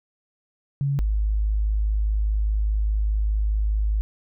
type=tone pair in turn; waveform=sine; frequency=140 / 52.44 Hz; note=C#3 / G#1; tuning=+18 / +17 cents; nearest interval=octave + perfect fourth; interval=1701 cents; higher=first; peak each=-20 / -19 dBFS; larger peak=second; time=0.81-0.99 / 0.99-4.01 s; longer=second; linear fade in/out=0 ms; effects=none